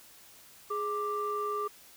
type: tone pair together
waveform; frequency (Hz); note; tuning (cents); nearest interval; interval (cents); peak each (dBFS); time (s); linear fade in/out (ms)
sine; 417.1 / 1179; G#4 / D6; +7 / +6; octave + tritone; 1799; -33 / -31; 0.7-1.68; 10
effects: tanh soft clip ceiling -24 dBFS + white hiss -55 dBFS RMS until 1.96 s